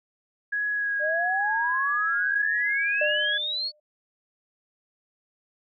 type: tone with vibrato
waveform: sine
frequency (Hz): 1661.2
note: G#6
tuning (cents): 0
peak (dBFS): -24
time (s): 0.52-3.38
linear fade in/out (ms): 10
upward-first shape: sine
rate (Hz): 1.6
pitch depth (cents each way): 17
type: exponential sweep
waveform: sine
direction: up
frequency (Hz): 587.3 to 4474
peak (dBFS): -26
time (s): 0.99-3.72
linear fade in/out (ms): 50
type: tone with exponential decay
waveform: sine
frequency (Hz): 601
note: D5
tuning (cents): +40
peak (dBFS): -22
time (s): 3.01-3.8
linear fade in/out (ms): 5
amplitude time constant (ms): 170
effects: none